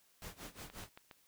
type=noise with tremolo; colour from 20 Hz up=pink; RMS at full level=-47 dBFS; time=0.22-0.89 s; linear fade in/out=0 ms; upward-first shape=sine; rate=5.6 Hz; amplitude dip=90%
type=click train; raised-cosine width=0.3 ms; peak=-35 dBFS; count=4; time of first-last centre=0.7-1.112 s; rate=7.28 Hz
effects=white hiss -70 dBFS RMS until 1.27 s